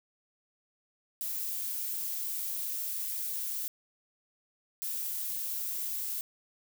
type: noise bursts at uneven times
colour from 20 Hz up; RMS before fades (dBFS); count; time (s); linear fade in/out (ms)
violet; -35; 2; 1.21-3.68 / 4.82-6.21; 0
effects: none